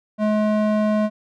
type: tone with band-pass filter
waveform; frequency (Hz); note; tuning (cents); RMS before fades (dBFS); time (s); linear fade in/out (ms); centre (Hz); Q
square; 212.8; G#3; +42; -19; 0.18-1.1; 50; 490; 1.1
effects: none